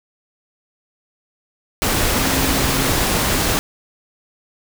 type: tone in noise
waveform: sine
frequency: 267.3 Hz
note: C4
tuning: 37 cents sharp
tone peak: -24 dBFS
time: 2.16-2.87 s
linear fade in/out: 0 ms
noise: pink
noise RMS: -18 dBFS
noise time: 1.82-3.59 s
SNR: -9 dB
effects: none